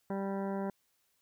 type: harmonic tone with a mistuned harmonic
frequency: 196 Hz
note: G3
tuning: in tune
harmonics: 1 / 2 / 3 / 4 / 5 / 7 / 8 / 9 / 10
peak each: -35 / -39 / -41 / -44 / -45 / -53 / -55 / -59 / -60 dBFS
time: 0.1-0.7 s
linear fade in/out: 2 ms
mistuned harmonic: 10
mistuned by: -16 cents
effects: white hiss -75 dBFS RMS until 1.21 s